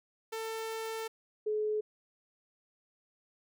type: tone pair in turn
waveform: sawtooth / sine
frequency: 446.3 / 426.6 Hz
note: A4 / G#4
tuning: +25 / +46 cents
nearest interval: minor second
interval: 79 cents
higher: first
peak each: -32 / -29 dBFS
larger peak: second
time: 0.32-1.08 / 1.46-1.81 s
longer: first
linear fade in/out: 10 ms
effects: none